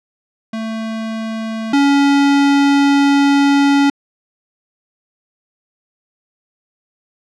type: tone pair in turn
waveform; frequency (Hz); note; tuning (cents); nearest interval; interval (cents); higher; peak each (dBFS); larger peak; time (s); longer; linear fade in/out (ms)
square; 222.5 / 281.3; A3 / C#4; +20 / +26; major third; 406; second; -21 / -10; second; 0.53-1.73 / 1.73-3.9; second; 5
effects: low-pass 5000 Hz 12 dB/octave